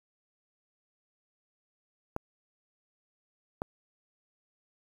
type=clicks; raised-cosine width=1 ms; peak=-18 dBFS; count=2; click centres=2.164 / 3.619 s; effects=8-bit